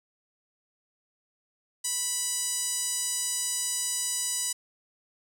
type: tone with band-pass filter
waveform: 10% pulse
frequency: 985 Hz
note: B5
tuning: 5 cents flat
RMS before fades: -30 dBFS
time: 1.84-4.53 s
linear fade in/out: 10 ms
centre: 8800 Hz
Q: 8.7
effects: none